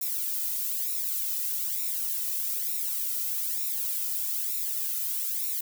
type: noise with flanger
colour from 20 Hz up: violet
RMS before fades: -30 dBFS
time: 0.01-5.61 s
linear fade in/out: 5 ms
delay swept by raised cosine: 0.63 to 1.83 ms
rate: 1.1 Hz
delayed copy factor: -0.9
effects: none